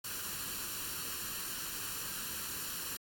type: noise with comb filter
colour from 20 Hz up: white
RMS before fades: -40 dBFS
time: 0.04-2.97 s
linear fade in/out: 5 ms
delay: 0.7 ms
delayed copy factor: +0.65
effects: AAC 64 kbps